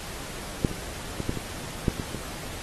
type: clicks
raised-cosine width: 3 ms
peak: -7 / -23 / -16 / -11 / -19 / -8 / -17 / -19 dBFS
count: 8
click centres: 0.648 / 0.714 / 1.203 / 1.294 / 1.373 / 1.882 / 1.998 / 2.147 s
effects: pink hiss -38 dBFS RMS until 2.62 s + AAC 32 kbps